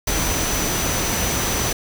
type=tone in noise; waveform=sine; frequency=6000 Hz; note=F#8; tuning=23 cents sharp; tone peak=-27 dBFS; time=0.07-1.73 s; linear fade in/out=5 ms; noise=pink; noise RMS=-22 dBFS; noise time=0.07-1.73 s; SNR=-8 dB; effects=none